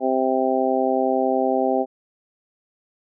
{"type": "harmonic tone", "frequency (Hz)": 130.81, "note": "C3", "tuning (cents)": 0, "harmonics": [2, 3, 4, 5, 6], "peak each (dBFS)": [-24, -24, -24, -24, -24], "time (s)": [0, 1.86], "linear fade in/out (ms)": 50, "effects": []}